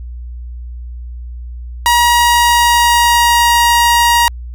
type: tone with pitch glide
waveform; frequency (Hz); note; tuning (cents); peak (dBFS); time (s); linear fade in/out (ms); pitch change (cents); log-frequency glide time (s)
sawtooth; 955 to 946.8; A#5 to A#5; +42 to +27; -4; 1.86-4.28; 0; -15; 2.01-3.55
effects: added 60 Hz sine -24 dBFS peak until 4.54 s